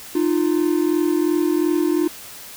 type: tone pair together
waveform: triangle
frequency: 306.4 / 349.2 Hz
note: D#4 / F4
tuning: -27 / 0 cents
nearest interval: major second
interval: 227 cents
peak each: -17 dBFS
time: 0.15-2.08 s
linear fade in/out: 5 ms
effects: white hiss -38 dBFS RMS until 2.56 s